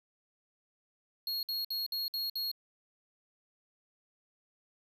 square tone bursts, 4300 Hz, C8, 47 cents sharp, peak -33 dBFS, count 6, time 1.27-2.515 s, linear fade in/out 2 ms, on 160 ms, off 57 ms, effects none

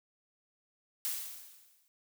blue noise with exponential decay, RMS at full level -33 dBFS, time 1.05-1.88 s, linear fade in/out 0 ms, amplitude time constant 180 ms, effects none

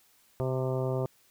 harmonic tone with a mistuned harmonic, 130 Hz, C3, 11 cents flat, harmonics 1 / 2 / 3 / 4 / 5 / 6 / 7 / 8 / 9, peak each -30 / -40 / -33 / -35 / -37 / -49 / -44 / -48 / -47 dBFS, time 0.4-1.06 s, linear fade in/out 0 ms, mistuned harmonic 9, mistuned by +26 cents, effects white hiss -64 dBFS RMS until 1.3 s

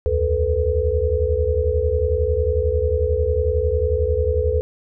sine tone cluster, 71.2 / 82.3 / 436.1 / 495.4 Hz, C#2 / E2 / A4 / B4, +47 / -2 / -15 / +5 cents, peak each -22 dBFS, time 0.06-4.61 s, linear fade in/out 0 ms, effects none

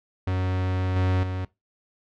45% pulse tone with level steps, 92.7 Hz, F#2, 4 cents sharp, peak -23 / -20 / -27 dBFS, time 0.27-1.45 s, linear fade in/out 5 ms, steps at 0.96 / 1.23 s, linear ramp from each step 2 ms, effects noise-tail reverb RT60 0.2 s tail -20 dB re dry + low-pass 3000 Hz 12 dB/octave

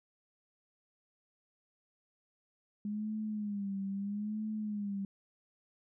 sine tone with vibrato, 205.4 Hz, G#3, 19 cents flat, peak -34 dBFS, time 2.85-5.05 s, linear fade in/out 2 ms, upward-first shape sine, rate 0.77 Hz, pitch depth 88 cents each way, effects none

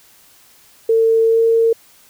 sine tone with pitch glide, 451.2 to 455.7 Hz, A4 to A#4, +44 to -39 cents, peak -10 dBFS, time 0.89-1.73 s, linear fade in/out 5 ms, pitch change +17 cents, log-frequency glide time 1.26-1.41 s, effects white hiss -49 dBFS RMS until 2.09 s

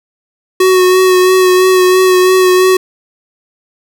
square tone with vibrato, 370 Hz, F#4, in tune, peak -6 dBFS, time 0.6-2.77 s, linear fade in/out 5 ms, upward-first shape sine, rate 3 Hz, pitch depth 21 cents each way, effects none

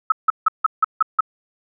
sine tone bursts, 1292 Hz, E6, 35 cents flat, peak -10 dBFS, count 7, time 0.1-1.207 s, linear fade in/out 5 ms, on 21 ms, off 160 ms, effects none

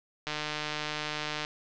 click train, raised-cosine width 0.2 ms, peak -15 dBFS, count 179, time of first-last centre 0.27-1.449 s, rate 151 Hz, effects low-pass 5000 Hz 12 dB/octave

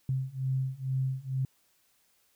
sine beating tone pair, 130.81 / 133.01 Hz, C3 / C3, 0 / +29 cents, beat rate 2.2 Hz, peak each -32 / -31 dBFS, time 0.09-1.45 s, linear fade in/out 2 ms, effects white hiss -69 dBFS RMS until 2.35 s

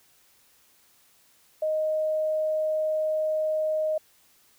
sine tone, 622.3 Hz, D#5, in tune, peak -23 dBFS, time 1.62-3.98 s, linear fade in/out 5 ms, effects white hiss -61 dBFS RMS until 4.58 s

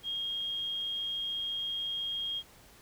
sine tone, 3247 Hz, G#7, 40 cents flat, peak -32 dBFS, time 0.03-2.43 s, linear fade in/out 50 ms, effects pink hiss -57 dBFS RMS until 2.81 s

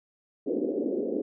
pink band-pass noise, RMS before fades -29 dBFS, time 0.46-1.22 s, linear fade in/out 10 ms, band 240 to 510 Hz, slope 48 dB/octave, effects none

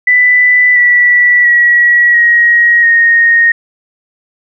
sine tone with pitch steps, 1988 / 1955 / 1922.5 / 1890.6 / 1859.2 Hz, B6 / B6 / B6 / A#6 / A#6, +11 / -18 / -47 / +24 / -5 cents, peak -4 dBFS, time 0.07-3.52 s, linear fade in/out 5 ms, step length 690 ms, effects none

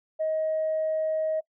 sine tone, 630 Hz, D#5, 21 cents sharp, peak -23 dBFS, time 0.19-1.41 s, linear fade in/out 20 ms, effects noise-tail reverb RT60 0.1 s tail -23 dB re dry + tanh soft clip ceiling -20 dBFS

